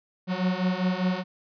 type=beating tone pair; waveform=45% pulse; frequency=180.9 / 185.9 Hz; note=F#3 / F#3; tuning=-39 / +8 cents; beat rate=5 Hz; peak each=-27 / -26 dBFS; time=0.27-1.24 s; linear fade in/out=50 ms; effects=resampled to 11025 Hz